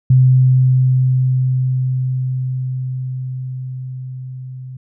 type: tone with level ramp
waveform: sine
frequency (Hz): 128.9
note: C3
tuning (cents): -26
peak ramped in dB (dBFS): -6 to -28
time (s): 0.1-4.77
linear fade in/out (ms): 5
effects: none